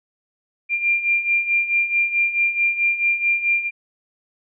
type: beating tone pair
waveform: sine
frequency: 2385 / 2389.6 Hz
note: D7 / D7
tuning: +26 / +29 cents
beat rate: 4.6 Hz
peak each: -23 / -18 dBFS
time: 0.69-3.71 s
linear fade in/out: 50 ms
effects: none